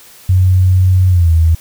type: tone with pitch glide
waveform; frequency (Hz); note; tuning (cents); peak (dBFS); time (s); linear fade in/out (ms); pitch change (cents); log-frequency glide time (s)
sine; 92.5 to 81.46; F#2 to E2; 0 to -20; -6; 0.29-1.55; 5; -220; 1.09-1.31
effects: white hiss -40 dBFS RMS until 1.6 s